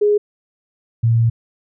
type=tone pair in turn; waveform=sine; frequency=415.3 / 115.27 Hz; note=G#4 / A#2; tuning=0 / -19 cents; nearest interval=octave + minor seventh; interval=2219 cents; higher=first; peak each=-11 dBFS; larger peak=neither; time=0.01-0.18 / 1.03-1.3 s; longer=second; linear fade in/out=10 ms; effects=none